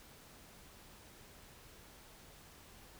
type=silence; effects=pink hiss -58 dBFS RMS until 2.99 s